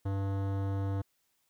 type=tone with hard clipping; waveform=sine; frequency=98 Hz; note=G2; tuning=in tune; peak=-32 dBFS; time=0.05-1.02 s; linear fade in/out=10 ms; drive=18 dB; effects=white hiss -75 dBFS RMS until 1.49 s